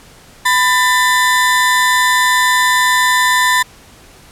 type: tone pair together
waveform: 35% pulse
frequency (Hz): 1000 / 1781.8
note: B5 / A6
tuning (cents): +21 / +21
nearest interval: minor seventh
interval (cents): 1000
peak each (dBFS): -11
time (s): 0.45-3.63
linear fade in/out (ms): 10
effects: pink hiss -42 dBFS RMS until 4.31 s + low-pass 12000 Hz 12 dB/octave